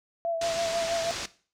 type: tone with vibrato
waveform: sine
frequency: 668 Hz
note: E5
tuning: 23 cents sharp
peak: -26 dBFS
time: 0.25-1.11 s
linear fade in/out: 0 ms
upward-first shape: sine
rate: 6.2 Hz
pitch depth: 26 cents each way
type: low-pass noise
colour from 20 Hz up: white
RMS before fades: -35 dBFS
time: 0.41-1.26 s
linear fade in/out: 5 ms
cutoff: 6500 Hz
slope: 24 dB/octave
effects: noise-tail reverb RT60 0.4 s tail -17 dB re dry